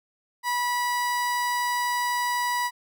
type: tone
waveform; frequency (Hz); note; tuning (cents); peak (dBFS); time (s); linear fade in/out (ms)
30% pulse; 976; B5; -21; -21; 0.43-2.71; 50
effects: none